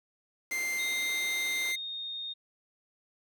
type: high-pass noise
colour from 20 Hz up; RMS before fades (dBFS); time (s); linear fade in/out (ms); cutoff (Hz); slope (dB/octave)
pink; -47; 0.51-1.72; 0; 280; 24
type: tone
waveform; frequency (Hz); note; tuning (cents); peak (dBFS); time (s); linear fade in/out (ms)
45% pulse; 2093; C7; 0; -30; 0.51-1.76; 10
type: tone with pitch glide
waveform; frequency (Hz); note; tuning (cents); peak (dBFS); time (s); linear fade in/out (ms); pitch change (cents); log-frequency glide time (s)
sine; 3717 to 3689; A#7 to A#7; -6 to -19; -35; 0.78-2.34; 20; -13; 1.01-2.11
effects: none